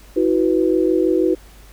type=chord; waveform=sine; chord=E suspended second; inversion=none; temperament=equal with one note detuned; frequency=323.8 / 370 / 493.9 Hz; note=E4 / F#4 / B4; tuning=-31 / 0 / 0 cents; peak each=-17 / -17 / -21 dBFS; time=0.16-1.35 s; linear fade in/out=10 ms; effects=added 50 Hz sine -42 dBFS peak until 1.72 s + pink hiss -48 dBFS RMS until 1.72 s